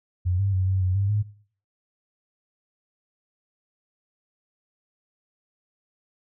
sine tone with pitch steps, 90.3 / 98.7 / 93.4 / 95 / 92.1 / 99 / 104.7 Hz, F#2 / G2 / F#2 / F#2 / F#2 / G2 / G#2, -42 / +12 / +17 / +46 / -7 / +18 / +15 cents, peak -20 dBFS, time 0.25-1.23 s, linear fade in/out 20 ms, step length 140 ms, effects noise-tail reverb RT60 0.5 s tail -19 dB re dry

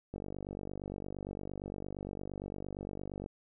click train, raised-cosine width 2 ms, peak -27 dBFS, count 153, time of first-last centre 0.14-3.261 s, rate 48.7 Hz, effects none

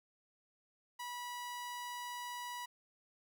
sawtooth tone, 975 Hz, B5, 23 cents flat, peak -38 dBFS, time 0.99-2.66 s, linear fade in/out 10 ms, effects none

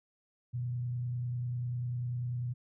sine tone with frequency modulation, 122.3 Hz, B2, 16 cents flat, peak -32 dBFS, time 0.53-2.54 s, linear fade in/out 20 ms, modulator 30.1 Hz, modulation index 0.26, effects none

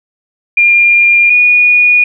sine tone pair in turn, 2403 / 2452 Hz, D7 / D#7, +39 / -26 cents, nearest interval unison, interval 35 cents, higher second, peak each -4 dBFS, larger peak neither, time 0.57-1.3 / 1.3-2.04 s, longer second, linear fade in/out 5 ms, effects none

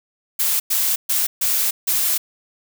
blue noise bursts at uneven times, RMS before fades -19 dBFS, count 5, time 0.39-0.6 / 0.7-0.96 / 1.09-1.27 / 1.41-1.71 / 1.87-2.18 s, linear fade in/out 10 ms, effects none

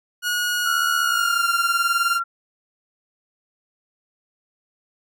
sawtooth tone with pitch glide, 1449 to 1392.4 Hz, F#6 to F6, -37 to -6 cents, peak -17 dBFS, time 0.22-2.2 s, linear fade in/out 50 ms, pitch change -69 cents, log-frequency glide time 1-1.45 s
sine tone, 1373 Hz, F6, 30 cents flat, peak -21 dBFS, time 0.65-2.24 s, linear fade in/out 20 ms
effects none

